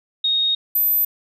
sine tone pair in turn, 3729 / 13686 Hz, A#7 / A9, 0 / -49 cents, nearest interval octave + major seventh, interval 2251 cents, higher second, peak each -16 / -15 dBFS, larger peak second, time 0.24-0.55 / 0.75-1.05 s, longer first, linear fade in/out 5 ms, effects none

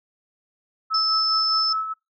sine tone with tremolo, 1301 Hz, E6, 23 cents flat, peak -21 dBFS, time 0.9-1.94 s, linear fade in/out 20 ms, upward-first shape sine, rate 4.9 Hz, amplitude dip 55%
sine tone, 5260 Hz, E8, 5 cents flat, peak -19 dBFS, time 0.94-1.73 s, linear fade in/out 5 ms
effects noise-tail reverb RT60 0.2 s tail -26 dB re dry

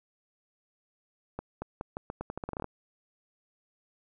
accelerating click train, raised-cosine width 1 ms, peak -21 dBFS, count 15, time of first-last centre 1.39-2.643 s, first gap 230 ms, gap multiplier 0.83, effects none

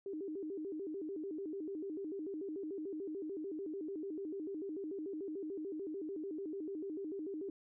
sine tone with vibrato, 349.2 Hz, F4, in tune, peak -39 dBFS, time 0.06-7.5 s, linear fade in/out 2 ms, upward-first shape square, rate 6.8 Hz, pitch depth 210 cents each way, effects none

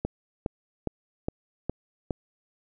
click train, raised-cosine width 2 ms, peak -14 dBFS, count 6, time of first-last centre 0.05-2.108 s, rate 2.43 Hz, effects none

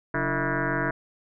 sine tone with frequency modulation, 659.3 Hz, E5, in tune, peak -23 dBFS, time 0.14-0.91 s, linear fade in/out 5 ms, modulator 159 Hz, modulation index 7, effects none

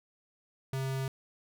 square tone, 133.5 Hz, C3, 35 cents sharp, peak -32 dBFS, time 0.73-1.08 s, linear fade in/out 2 ms, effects none

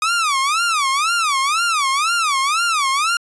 sawtooth tone with vibrato, 1223 Hz, D#6, 30 cents flat, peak -12 dBFS, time 0.02-3.17 s, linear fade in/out 2 ms, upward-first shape sine, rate 2 Hz, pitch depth 240 cents each way, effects resampled to 24000 Hz

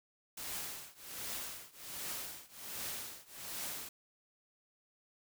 white noise with tremolo, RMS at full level -40 dBFS, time 0.37-3.89 s, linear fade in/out 5 ms, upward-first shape triangle, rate 1.3 Hz, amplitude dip 95%, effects none

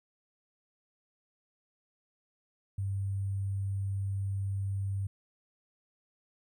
sine tone with sample-and-hold, 98 Hz, G2, in tune, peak -30 dBFS, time 2.78-5.07 s, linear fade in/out 5 ms, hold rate 8820 Hz, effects none

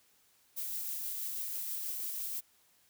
violet noise with tremolo, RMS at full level -37 dBFS, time 0.56-2.41 s, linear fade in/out 20 ms, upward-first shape triangle, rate 6.2 Hz, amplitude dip 25%, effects white hiss -68 dBFS RMS until 2.89 s

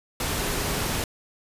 sine tone in noise, 408.6 Hz, G#4, 28 cents flat, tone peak -37 dBFS, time 0.39-0.84 s, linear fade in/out 2 ms, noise pink, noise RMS -27 dBFS, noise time 0.2-1.04 s, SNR -13 dB, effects resampled to 32000 Hz

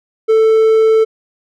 triangle tone, 442.1 Hz, A4, 8 cents sharp, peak -5 dBFS, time 0.28-1.05 s, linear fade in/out 20 ms, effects none

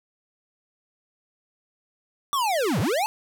square linear two-way sweep, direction down then up, 1174.7 to 88.1 to 900 Hz, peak -22 dBFS, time 2.33-3.06 s, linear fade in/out 0 ms, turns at 2.8 s, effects none

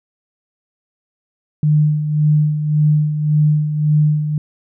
sine tone with tremolo, 151.1 Hz, D3, 50 cents sharp, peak -9 dBFS, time 1.63-4.38 s, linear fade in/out 2 ms, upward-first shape sine, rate 1.8 Hz, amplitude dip 60%, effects none

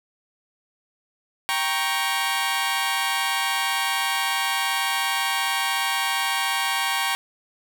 15% pulse chord, G diminished, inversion none, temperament equal with one note detuned, 784 / 937.2 / 1108.7 Hz, G5 / Bb5 / Db6, 0 / +9 / 0 cents, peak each -20 dBFS, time 1.49-7.15 s, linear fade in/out 0 ms, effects none

